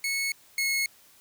sawtooth tone pair in turn, 2200 / 2177 Hz, C#7 / C#7, -14 / -32 cents, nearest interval unison, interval 18 cents, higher first, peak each -23 / -21 dBFS, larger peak second, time 0.04-0.32 / 0.58-0.86 s, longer neither, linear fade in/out 2 ms, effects white hiss -57 dBFS RMS until 1.2 s

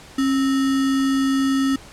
sine tone with sample-and-hold, 270.3 Hz, C#4, 44 cents flat, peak -16 dBFS, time 0.18-1.76 s, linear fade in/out 5 ms, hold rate 1575 Hz, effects pink hiss -43 dBFS RMS until 1.92 s + low-pass 9000 Hz 12 dB/octave

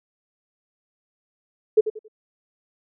sine tone with echo, 432.6 Hz, A4, 29 cents flat, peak -10 dBFS, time 1.77-1.81 s, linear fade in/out 10 ms, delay 91 ms, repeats 3, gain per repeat -11 dB, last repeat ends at 2.083 s, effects none

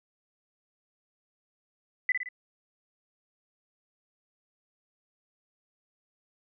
sine tone with echo, 2000 Hz, B6, 21 cents sharp, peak -21 dBFS, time 2.09-2.12 s, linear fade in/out 2 ms, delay 56 ms, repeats 3, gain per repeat -5 dB, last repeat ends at 2.288 s, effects none

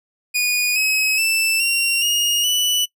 sawtooth tone with pitch steps, 2460 / 2554 / 2652 / 2753 / 2859 / 2968 Hz, D#7 / D#7 / E7 / F7 / F7 / F#7, -20 / +45 / +10 / -25 / +40 / +5 cents, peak -13 dBFS, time 0.34-2.86 s, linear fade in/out 20 ms, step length 420 ms, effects noise-tail reverb RT60 0.1 s tail -23 dB re dry

